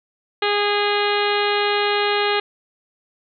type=harmonic tone; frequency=411.2 Hz; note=G#4; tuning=17 cents flat; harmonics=1 / 2 / 3 / 4 / 5 / 6 / 7 / 8 / 9 / 10; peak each=-21 / -24 / -26 / -27 / -28 / -29 / -29 / -30 / -31 / -31 dBFS; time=0.42-2.4 s; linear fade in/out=5 ms; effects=none